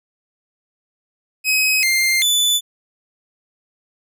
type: tone with pitch steps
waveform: sawtooth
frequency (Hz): 2537 / 2103 / 3488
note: D#7 / C7 / A7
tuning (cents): +33 / +8 / -16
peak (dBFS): -11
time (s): 1.44-2.61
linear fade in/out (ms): 50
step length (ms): 390
effects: none